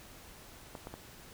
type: clicks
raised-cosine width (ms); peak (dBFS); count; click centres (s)
1; -28; 3; 0.752 / 0.871 / 0.94
effects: pink hiss -53 dBFS RMS until 1.33 s